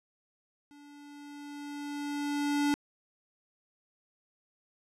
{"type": "tone with level ramp", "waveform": "square", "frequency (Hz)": 289.2, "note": "D4", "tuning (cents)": -27, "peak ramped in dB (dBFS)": [-53, -25], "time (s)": [0.71, 2.74], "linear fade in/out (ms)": 0, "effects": ["low-pass 10000 Hz 12 dB/octave"]}